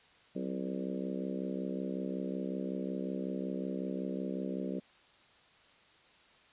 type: harmonic tone with a mistuned harmonic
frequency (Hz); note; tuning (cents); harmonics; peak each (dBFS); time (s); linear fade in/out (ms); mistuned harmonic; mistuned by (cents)
65.41; C2; 0; 3 / 4 / 5 / 6 / 7 / 8 / 9; -38 / -40 / -42 / -44 / -45 / -46 / -47; 0.35-4.8; 10; 3; -68
effects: white hiss -62 dBFS RMS until 6.52 s + resampled to 8000 Hz